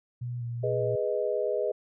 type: tone with vibrato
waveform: sine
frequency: 120.1 Hz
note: B2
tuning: 48 cents flat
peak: -31 dBFS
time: 0.21-0.96 s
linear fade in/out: 10 ms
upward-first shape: square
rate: 2.5 Hz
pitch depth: 23 cents each way
type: chord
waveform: sine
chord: G# minor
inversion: none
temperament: equal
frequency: 415.3 / 493.9 / 622.3 Hz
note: G#4 / B4 / D#5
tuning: 0 / 0 / 0 cents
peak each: -30 dBFS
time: 0.63-1.72 s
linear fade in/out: 10 ms
effects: none